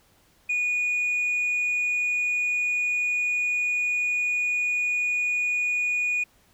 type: tone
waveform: sine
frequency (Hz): 2457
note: D#7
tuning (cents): -22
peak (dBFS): -20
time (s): 0.49-6.24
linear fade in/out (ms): 10
effects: tanh soft clip ceiling -21 dBFS + pink hiss -61 dBFS RMS until 6.53 s